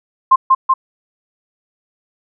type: tone with echo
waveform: sine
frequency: 1055 Hz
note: C6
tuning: 14 cents sharp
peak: -4 dBFS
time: 0.31-0.36 s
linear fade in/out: 10 ms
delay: 190 ms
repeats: 2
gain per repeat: -2 dB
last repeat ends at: 0.74 s
effects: none